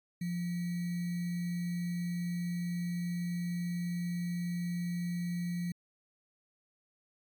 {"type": "tone with sample-and-hold", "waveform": "sine", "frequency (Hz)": 174.61, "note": "F3", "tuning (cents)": 0, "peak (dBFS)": -32, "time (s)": [0.21, 5.72], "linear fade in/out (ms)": 5, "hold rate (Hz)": 2100, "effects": ["AAC 64 kbps"]}